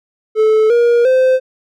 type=tone with pitch steps; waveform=triangle; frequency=435 / 474.4 / 517.3 Hz; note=A4 / A#4 / C5; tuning=-20 / +30 / -20 cents; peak=-6 dBFS; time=0.35-1.4 s; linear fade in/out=50 ms; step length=350 ms; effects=none